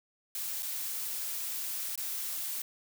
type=noise with dropouts; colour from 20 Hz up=blue; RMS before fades=-36 dBFS; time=0.35-2.62 s; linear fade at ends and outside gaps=2 ms; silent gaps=0.624-0.628 / 1.956-1.976 s; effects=none